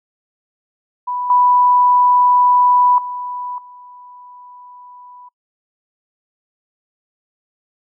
sine tone with level steps, 987.8 Hz, B5, in tune, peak -19 / -9 / -23 / -37 dBFS, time 1.07-5.29 s, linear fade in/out 10 ms, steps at 1.3 / 2.98 / 3.58 s, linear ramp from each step 2 ms, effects noise-tail reverb RT60 0.1 s tail -24 dB re dry

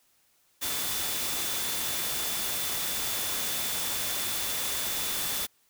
sine tone in noise, 3501 Hz, A7, 9 cents flat, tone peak -39 dBFS, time 0.61-5.47 s, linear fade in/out 20 ms, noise white, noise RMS -31 dBFS, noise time 0.61-5.47 s, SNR -11 dB, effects white hiss -67 dBFS RMS until 5.69 s

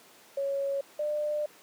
sine tone pair in turn, 554.4 / 597.9 Hz, C#5 / D5, 0 / +31 cents, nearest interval minor second, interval 131 cents, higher second, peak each -27 dBFS, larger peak neither, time 0.37-0.81 / 0.99-1.46 s, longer second, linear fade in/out 5 ms, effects pink hiss -55 dBFS RMS until 1.62 s + high-pass 300 Hz 12 dB/octave

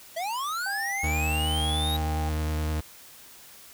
square linear sweep, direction up, 630 to 3844 Hz, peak -29 dBFS, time 0.16-1.97 s, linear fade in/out 10 ms
sine tone, 794 Hz, G5, 22 cents sharp, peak -33 dBFS, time 0.66-2.29 s, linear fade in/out 2 ms
40% pulse tone with vibrato, 77.2 Hz, D#2, 13 cents flat, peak -25 dBFS, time 1.03-2.81 s, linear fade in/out 10 ms, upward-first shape square, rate 9.7 Hz, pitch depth 11 cents each way
effects white hiss -49 dBFS RMS until 3.73 s

